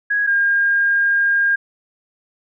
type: tone pair in turn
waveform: sine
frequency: 1657 / 1613.6 Hz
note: G#6 / G6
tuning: -4 / +50 cents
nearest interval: unison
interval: 46 cents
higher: first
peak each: -15 / -13 dBFS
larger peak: second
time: 0.1-0.27 / 0.27-1.56 s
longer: second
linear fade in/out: 10 ms
effects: none